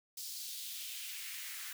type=noise with high-pass filter sweep; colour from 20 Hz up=white; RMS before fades=-44 dBFS; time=0.17-1.73 s; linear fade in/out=5 ms; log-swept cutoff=4900 to 1600 Hz; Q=1.9; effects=none